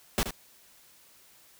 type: noise with echo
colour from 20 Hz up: pink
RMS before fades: -26 dBFS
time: 0.18-0.23 s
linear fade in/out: 0 ms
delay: 77 ms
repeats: 1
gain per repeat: -9 dB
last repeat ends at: 0.307 s
effects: white hiss -58 dBFS RMS until 1.59 s